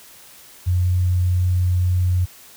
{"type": "tone", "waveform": "sine", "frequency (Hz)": 90.2, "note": "F#2", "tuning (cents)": -44, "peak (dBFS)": -15, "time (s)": [0.66, 2.26], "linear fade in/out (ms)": 20, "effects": ["white hiss -45 dBFS RMS until 2.56 s"]}